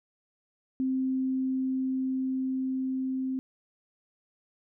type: tone with level ramp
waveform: sine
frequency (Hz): 261.6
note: C4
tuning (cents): 0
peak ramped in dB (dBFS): -25 to -28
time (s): 0.8-3.39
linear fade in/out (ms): 0
effects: none